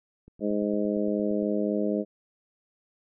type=click train; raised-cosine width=3 ms; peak=-36 dBFS; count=11; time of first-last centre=0.28-1.425 s; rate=8.73 Hz
type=harmonic tone; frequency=103.83 Hz; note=G#2; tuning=in tune; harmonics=2 / 3 / 4 / 5 / 6; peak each=-28 / -30 / -31 / -32 / -33 dBFS; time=0.4-2.05 s; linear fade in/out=50 ms
effects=none